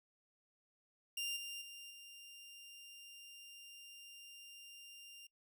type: tone with level steps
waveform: sawtooth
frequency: 2794 Hz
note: F7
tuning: in tune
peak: -35 / -41 / -47 / -50 dBFS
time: 1.17-5.27 s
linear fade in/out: 5 ms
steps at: 1.36 / 1.61 / 1.9 s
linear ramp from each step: 10 ms
effects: noise-tail reverb RT60 0.1 s tail -23 dB re dry